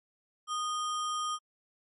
sine tone with sample-and-hold, 1233 Hz, D#6, 16 cents flat, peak -30 dBFS, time 0.47-1.39 s, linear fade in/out 50 ms, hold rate 4410 Hz, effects MP3 48 kbps

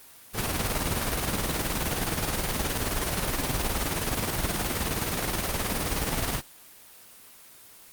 pink noise with tremolo, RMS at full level -26 dBFS, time 0.33-6.42 s, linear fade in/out 50 ms, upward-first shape square, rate 19 Hz, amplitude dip 40%, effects white hiss -50 dBFS RMS until 7.92 s + Opus 24 kbps

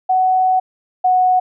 sine tone pair in turn, 746 / 737 Hz, F#5 / F#5, +14 / -7 cents, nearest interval unison, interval 21 cents, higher first, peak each -11 / -10 dBFS, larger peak second, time 0.09-0.6 / 1.04-1.4 s, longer first, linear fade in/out 10 ms, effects none

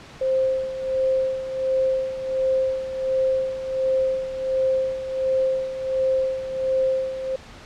sine tone with tremolo, 525 Hz, C5, 6 cents sharp, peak -17 dBFS, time 0.21-7.36 s, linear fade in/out 5 ms, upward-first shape sine, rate 1.4 Hz, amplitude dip 70%, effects pink hiss -43 dBFS RMS until 7.65 s + low-pass 5000 Hz 12 dB/octave

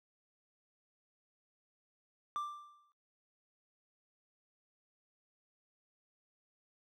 triangle tone with exponential decay, 1180 Hz, D6, 8 cents sharp, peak -31 dBFS, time 2.36-2.92 s, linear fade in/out 0 ms, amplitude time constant 120 ms, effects noise-tail reverb RT60 0.3 s tail -23 dB re dry

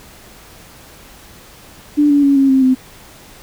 sine tone with pitch steps, 294.3 / 286.7 / 279.4 / 272.2 / 265.2 / 258.4 Hz, D4 / D4 / C#4 / C#4 / C4 / C4, +4 / -42 / +14 / -31 / +23 / -21 cents, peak -8 dBFS, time 1.97-2.75 s, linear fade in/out 20 ms, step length 130 ms, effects pink hiss -41 dBFS RMS until 3.42 s

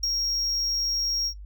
triangle tone with ADSR envelope, 5588 Hz, F8, in tune, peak -20 dBFS, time 0.03-1.34 s, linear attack 7 ms, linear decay 13 ms, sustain -3 dB, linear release 76 ms, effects noise-tail reverb RT60 0.1 s tail -21 dB re dry + added 50 Hz sine -38 dBFS peak until 1.45 s

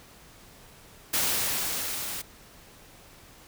white noise with level ramp, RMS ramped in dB -25 to -35 dBFS, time 1.13-2.22 s, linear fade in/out 10 ms, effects pink hiss -52 dBFS RMS until 3.47 s

